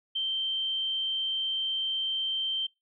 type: tone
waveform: sine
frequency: 3128 Hz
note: G7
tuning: 4 cents flat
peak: -27 dBFS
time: 0.15-2.67 s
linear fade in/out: 10 ms
effects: noise-tail reverb RT60 0.2 s tail -25 dB re dry